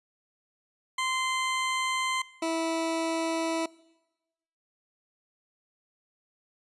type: tone pair in turn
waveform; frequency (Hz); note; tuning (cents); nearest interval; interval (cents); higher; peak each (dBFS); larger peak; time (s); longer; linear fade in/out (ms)
20% pulse; 1039 / 327.3; C6 / E4; -12 / -12; octave + minor sixth; 2000; first; -22; neither; 0.98-2.22 / 2.42-3.66; neither; 5
effects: noise-tail reverb RT60 1.0 s tail -22 dB re dry + resampled to 24000 Hz